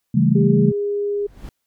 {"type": "chord", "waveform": "sine", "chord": "A dominant seventh", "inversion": "first", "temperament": "just", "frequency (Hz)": [137.5, 165, 198, 220], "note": ["C#3", "E3", "G3", "A3"], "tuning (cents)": [-14, 2, 18, 0], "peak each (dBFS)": -18, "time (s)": [0.14, 0.72], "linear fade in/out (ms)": 10}
{"type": "tone with pitch glide", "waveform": "sine", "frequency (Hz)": [400, 408.2], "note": ["G4", "G#4"], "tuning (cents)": [35, -30], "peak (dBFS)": -19, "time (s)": [0.35, 1.27], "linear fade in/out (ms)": 10, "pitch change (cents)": 35, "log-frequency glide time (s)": [0.49, 0.55]}
{"type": "noise with exponential growth", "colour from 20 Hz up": "brown", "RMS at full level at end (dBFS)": -30, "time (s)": [1.07, 1.49], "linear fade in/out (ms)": 1, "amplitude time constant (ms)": 90}
{"effects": ["white hiss -75 dBFS RMS until 1.66 s"]}